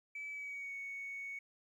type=tone with pitch glide; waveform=sine; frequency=2300 to 2223 Hz; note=D7 to C#7; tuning=-37 to +4 cents; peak=-40 dBFS; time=0.15-1.39 s; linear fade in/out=5 ms; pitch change=-59 cents; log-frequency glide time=0.31-0.74 s; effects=tanh soft clip ceiling -38 dBFS + 12-bit